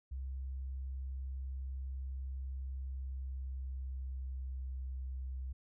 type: tone with pitch glide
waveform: sine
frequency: 66 to 64.94 Hz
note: C2 to C2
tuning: +16 to -12 cents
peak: -38 dBFS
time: 0.11-5.53 s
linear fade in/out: 10 ms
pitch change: -28 cents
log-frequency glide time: 2.79-4.69 s
effects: none